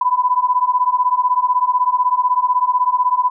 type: beating tone pair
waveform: sine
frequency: 990 / 1006 Hz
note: B5 / B5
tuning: +4 / +32 cents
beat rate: 16 Hz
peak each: -16 dBFS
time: 0.01-3.3 s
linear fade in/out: 5 ms
effects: none